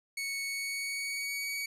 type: tone with pitch glide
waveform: sawtooth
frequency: 2217 to 2256 Hz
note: C#7 to C#7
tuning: 0 to +30 cents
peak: -30 dBFS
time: 0.17-1.66 s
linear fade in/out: 5 ms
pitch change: +30 cents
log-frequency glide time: 0.44-1.49 s
effects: resampled to 32000 Hz + 11-bit